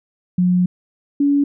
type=tone pair in turn; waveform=sine; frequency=180 / 284.2 Hz; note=F#3 / C#4; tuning=-47 / +43 cents; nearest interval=minor sixth; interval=790 cents; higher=second; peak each=-12 / -12 dBFS; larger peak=neither; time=0.38-0.66 / 1.2-1.44 s; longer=first; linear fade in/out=5 ms; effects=none